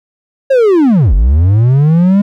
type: linear two-way sweep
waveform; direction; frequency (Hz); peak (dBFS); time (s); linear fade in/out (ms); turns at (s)
triangle; down then up; 553 to 43.65 to 205.9; -3; 0.5-2.22; 10; 1.14
effects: none